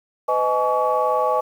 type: tone cluster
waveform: sine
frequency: 505 / 624 / 846 / 1131 Hz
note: B4 / D#5 / G#5 / C#6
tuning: +39 / +5 / +32 / +34 cents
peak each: -22 dBFS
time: 0.28-1.41 s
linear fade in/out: 10 ms
effects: tanh soft clip ceiling -7 dBFS + 8-bit